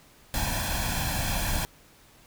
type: noise with comb filter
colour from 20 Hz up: pink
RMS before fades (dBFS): -28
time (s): 0.34-1.65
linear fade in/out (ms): 0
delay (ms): 1.2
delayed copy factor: +0.75
effects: pink hiss -56 dBFS RMS until 2.26 s